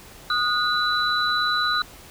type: tone cluster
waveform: sine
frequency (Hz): 1236 / 1453 / 3967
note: D#6 / F#6 / B7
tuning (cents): -12 / -32 / +7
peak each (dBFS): -24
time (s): 0.3-1.82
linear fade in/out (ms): 2
effects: pink hiss -45 dBFS RMS until 2.1 s